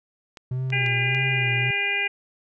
clicks, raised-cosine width 0.2 ms, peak -23 dBFS, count 4, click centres 0.372 / 0.703 / 0.863 / 1.148 s
triangle tone with vibrato, 125.5 Hz, B2, 28 cents sharp, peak -22 dBFS, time 0.51-1.71 s, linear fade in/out 5 ms, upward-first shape sine, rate 1.7 Hz, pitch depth 68 cents each way
harmonic tone, 402.7 Hz, G4, 47 cents sharp, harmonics 1 / 2 / 4 / 5 / 6 / 7, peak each -36 / -36 / -32 / -27 / -24 / -32 dBFS, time 0.72-2.08 s, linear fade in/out 10 ms
effects none

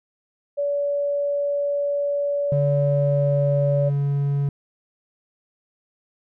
sine tone, 572 Hz, D5, 46 cents flat, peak -20 dBFS, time 0.57-3.9 s, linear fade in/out 20 ms
triangle tone with pitch glide, 143.3 to 141.41 Hz, D3 to C#3, -42 to +35 cents, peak -17 dBFS, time 2.52-4.49 s, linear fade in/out 2 ms, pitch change -23 cents, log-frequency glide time 2.62-3.58 s
effects none

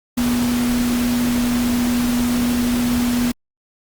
sine tone in noise, 242.4 Hz, B3, 32 cents flat, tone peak -16 dBFS, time 0.17-3.32 s, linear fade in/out 10 ms, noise pink, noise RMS -26 dBFS, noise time 0.17-3.32 s, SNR +7 dB, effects Opus 48 kbps

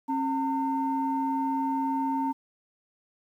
sine tone pair together, 270 / 908.2 Hz, C#4 / A#5, -45 / -45 cents, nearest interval octave + major sixth, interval 2100 cents, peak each -27 dBFS, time 0.08-2.33 s, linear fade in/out 20 ms, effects tanh soft clip ceiling -18 dBFS + 10-bit

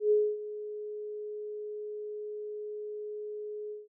sine tone with ADSR envelope, 421.1 Hz, G#4, 24 cents sharp, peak -20 dBFS, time 0-3.88 s, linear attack 110 ms, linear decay 260 ms, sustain -16 dB, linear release 170 ms, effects none

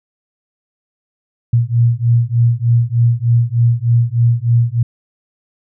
sine beating tone pair, 116.54 / 119.84 Hz, A#2 / A#2, 0 / +48 cents, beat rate 3.3 Hz, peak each -13 dBFS, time 1.53-4.83 s, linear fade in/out 5 ms, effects none

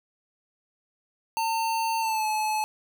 square tone with pitch glide, 900 to 860.4 Hz, A5 to A5, +39 to -39 cents, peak -25 dBFS, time 1.37-2.64 s, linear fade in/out 0 ms, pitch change -78 cents, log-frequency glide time 2.01-2.26 s, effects none

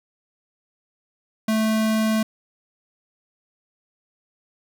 square tone, 219.1 Hz, A3, 7 cents flat, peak -19 dBFS, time 1.48-2.23 s, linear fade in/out 5 ms, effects none

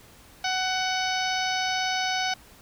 harmonic tone, 747 Hz, F#5, 16 cents sharp, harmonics 1 / 2 / 3 / 4 / 5 / 6 / 7 / 8, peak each -28 / -31 / -33 / -34 / -35 / -36 / -36 / -37 dBFS, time 0.44-2.34 s, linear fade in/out 5 ms, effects pink hiss -52 dBFS RMS until 2.61 s

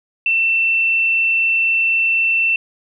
sine tone, 2684 Hz, E7, 31 cents sharp, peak -13 dBFS, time 0.26-2.56 s, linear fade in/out 2 ms, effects none

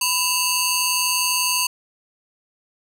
10% pulse ring-modulated tone, 1832 Hz, A#6, 31 cents flat, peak -6 dBFS, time 0.01-1.67 s, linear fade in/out 5 ms, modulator 826 Hz, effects none

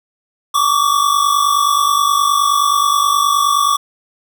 square tone pair together, 1125.2 / 1174.7 Hz, C#6 / D6, +26 / 0 cents, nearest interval minor second, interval 74 cents, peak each -15 dBFS, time 0.54-3.77 s, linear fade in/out 10 ms, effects none

